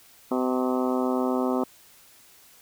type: harmonic tone with a mistuned harmonic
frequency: 127.7 Hz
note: C3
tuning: 42 cents flat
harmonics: 2 / 3 / 4 / 5 / 6 / 7 / 8 / 9 / 10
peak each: -25 / -29 / -31 / -33 / -35 / -36 / -37 / -38 / -39 dBFS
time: 0.31-1.64 s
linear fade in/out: 5 ms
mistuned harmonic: 8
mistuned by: +45 cents
effects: white hiss -54 dBFS RMS until 2.61 s